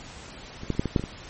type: clicks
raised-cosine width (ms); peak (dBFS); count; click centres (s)
3; -23 / -11 / -28 / -9 / -13 / -7 / -17 / -18; 8; 0.634 / 0.703 / 0.75 / 0.795 / 0.857 / 0.962 / 0.996 / 1.039
effects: pink hiss -43 dBFS RMS until 1.29 s + MP3 32 kbps